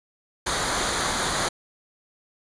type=noise with comb filter; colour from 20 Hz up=pink; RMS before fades=-25 dBFS; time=0.46-1.49 s; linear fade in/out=10 ms; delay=0.37 ms; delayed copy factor=-0.6; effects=resampled to 22050 Hz